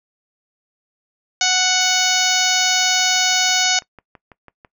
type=harmonic tone; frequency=740 Hz; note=F#5; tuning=in tune; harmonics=1 / 2 / 3 / 4 / 5 / 6 / 7 / 8 / 9; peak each=-23 / -23 / -23 / -23 / -23 / -23 / -23 / -23 / -23 dBFS; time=1.41-3.79 s; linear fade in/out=2 ms
type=noise; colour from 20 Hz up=blue; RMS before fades=-43 dBFS; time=1.8-3.64 s; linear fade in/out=10 ms
type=click train; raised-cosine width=0.5 ms; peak=-26 dBFS; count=12; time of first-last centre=2.83-4.648 s; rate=6.05 Hz
effects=noise-tail reverb RT60 0.1 s tail -20 dB re dry